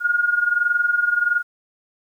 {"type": "tone with amplitude modulation", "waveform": "sine", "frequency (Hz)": 1430, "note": "F6", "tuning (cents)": 41, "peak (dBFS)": -13, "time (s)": [0, 1.43], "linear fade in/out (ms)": 50, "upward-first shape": "sine", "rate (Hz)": 21.4, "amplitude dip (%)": 75, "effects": ["9-bit"]}